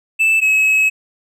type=tone pair in turn; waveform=triangle; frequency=2637 / 2569 Hz; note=E7 / E7; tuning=0 / -45 cents; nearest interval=unison; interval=45 cents; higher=first; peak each=-9 dBFS; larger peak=neither; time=0.19-0.41 / 0.41-0.9 s; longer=second; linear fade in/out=20 ms; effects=none